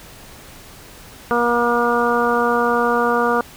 harmonic tone, 238.5 Hz, A#3, 40 cents sharp, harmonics 1 / 2 / 3 / 4 / 5 / 6, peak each -23 / -19 / -23 / -23 / -21 / -23 dBFS, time 1.31-3.41 s, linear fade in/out 0 ms, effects pink hiss -41 dBFS RMS until 3.56 s

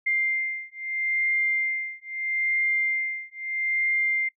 sine beating tone pair, 2100 / 2100.77 Hz, C7 / C7, +6 / +6 cents, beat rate 0.77 Hz, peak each -27 dBFS, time 0.06-4.29 s, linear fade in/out 10 ms, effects noise-tail reverb RT60 0.1 s tail -22 dB re dry

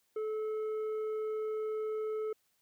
sine tone with tanh clipping, 433 Hz, A4, 28 cents flat, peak -34 dBFS, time 0.16-2.33 s, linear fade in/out 5 ms, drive 6 dB, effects white hiss -75 dBFS RMS until 2.61 s

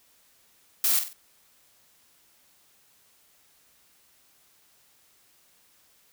blue noise with echo, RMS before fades -23 dBFS, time 0.84-0.99 s, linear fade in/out 2 ms, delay 47 ms, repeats 3, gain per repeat -8 dB, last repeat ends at 1.131 s, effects white hiss -62 dBFS RMS until 6.12 s

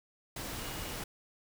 sine tone in noise, 2882 Hz, F#7, 46 cents flat, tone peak -51 dBFS, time 0.59-0.95 s, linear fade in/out 5 ms, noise pink, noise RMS -40 dBFS, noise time 0.36-1.04 s, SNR -14 dB, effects none

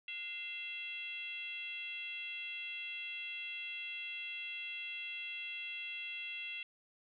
sine tone with frequency modulation, 2700 Hz, E7, 41 cents sharp, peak -40 dBFS, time 0.08-6.63 s, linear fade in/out 2 ms, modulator 628 Hz, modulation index 0.86, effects none

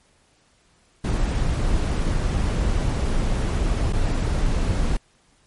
brown noise with dropouts, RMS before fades -21 dBFS, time 1.04-4.97 s, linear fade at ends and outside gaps 5 ms, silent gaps 3.926-3.932 s, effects pink hiss -60 dBFS RMS until 5.46 s + MP3 48 kbps

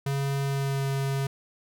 square tone with pitch glide, 138.59 to 136.92 Hz, C#3 to C#3, 0 to -21 cents, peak -26 dBFS, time 0.06-1.27 s, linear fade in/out 5 ms, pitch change -21 cents, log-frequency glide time 0.43-0.85 s, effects none

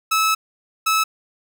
sawtooth tone pair in turn, 1300 / 1300 Hz, E6 / E6, -24 / -24 cents, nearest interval unison, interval 0 cents, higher neither, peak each -12 dBFS, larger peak neither, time 0.11-0.35 / 0.86-1.04 s, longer first, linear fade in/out 10 ms, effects none

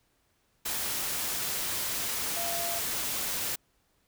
sine tone in noise, 684 Hz, F5, 36 cents flat, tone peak -35 dBFS, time 2.36-2.79 s, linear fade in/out 10 ms, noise white, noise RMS -32 dBFS, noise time 0.65-3.56 s, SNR -6 dB, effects pink hiss -71 dBFS RMS until 4.07 s

